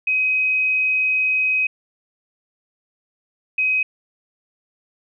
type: tone pair in turn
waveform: sine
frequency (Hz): 2526 / 2526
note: D#7 / D#7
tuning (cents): +26 / +26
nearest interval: unison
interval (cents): 0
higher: neither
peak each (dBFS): -16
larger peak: neither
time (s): 0.07-1.67 / 3.58-3.83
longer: first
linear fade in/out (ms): 5
effects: none